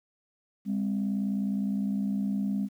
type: tone pair together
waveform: sine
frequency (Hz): 201.4 / 261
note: G3 / C4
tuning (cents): +47 / -4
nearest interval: major third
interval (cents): 449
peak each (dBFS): -26 / -32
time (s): 0.65-2.69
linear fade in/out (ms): 50
effects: tanh soft clip ceiling -21 dBFS + 10-bit